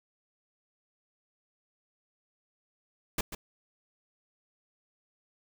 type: noise with echo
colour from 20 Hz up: pink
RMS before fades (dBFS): -29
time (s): 3.18-3.21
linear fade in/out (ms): 5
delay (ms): 140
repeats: 1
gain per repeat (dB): -10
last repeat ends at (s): 3.35
effects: none